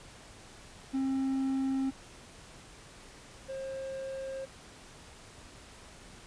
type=tone pair in turn; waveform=triangle; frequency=267.2 / 534.4 Hz; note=C4 / C5; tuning=+36 / +36 cents; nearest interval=octave; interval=1200 cents; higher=second; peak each=-26 / -34 dBFS; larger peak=first; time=0.93-1.91 / 3.48-4.46 s; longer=neither; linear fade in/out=20 ms; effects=pink hiss -52 dBFS RMS until 6.26 s + resampled to 22050 Hz